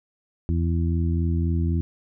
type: harmonic tone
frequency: 83.8 Hz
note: E2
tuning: 29 cents sharp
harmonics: 1 / 2 / 3 / 4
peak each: -21 / -27 / -31 / -33 dBFS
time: 0.49-1.81 s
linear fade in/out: 0 ms
effects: none